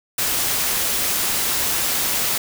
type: noise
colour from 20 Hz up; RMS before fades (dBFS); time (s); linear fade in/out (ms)
white; -21; 0.18-2.38; 5
effects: none